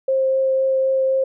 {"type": "tone with vibrato", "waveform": "sine", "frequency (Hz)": 530, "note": "C5", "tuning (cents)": 22, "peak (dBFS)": -15, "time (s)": [0.08, 1.24], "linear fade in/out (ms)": 5, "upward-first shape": "triangle", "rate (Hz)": 3.9, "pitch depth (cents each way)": 8, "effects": []}